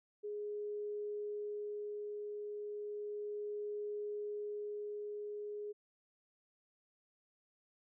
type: tone with tremolo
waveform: sine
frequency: 416.1 Hz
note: G#4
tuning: 3 cents sharp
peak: -38 dBFS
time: 0.23-5.73 s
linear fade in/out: 20 ms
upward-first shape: sine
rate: 0.34 Hz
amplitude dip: 25%
effects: none